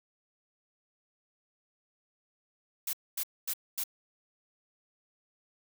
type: noise bursts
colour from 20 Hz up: blue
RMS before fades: -33 dBFS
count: 4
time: 2.87-3.838 s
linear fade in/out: 5 ms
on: 62 ms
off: 240 ms
effects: none